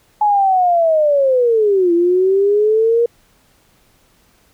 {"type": "linear two-way sweep", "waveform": "sine", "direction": "down then up", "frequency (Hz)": [849, 337.7, 475.4], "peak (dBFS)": -10, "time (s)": [0.21, 3.06], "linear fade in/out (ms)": 5, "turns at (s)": 1.93, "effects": ["pink hiss -55 dBFS RMS until 4.53 s"]}